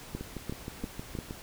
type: two click trains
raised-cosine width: 3 ms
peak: -21 / -24 dBFS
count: 4 / 8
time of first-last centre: 0.15-1.188 / 0.21-1.309 s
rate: 2.89 / 6.37 Hz
effects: pink hiss -47 dBFS RMS until 1.42 s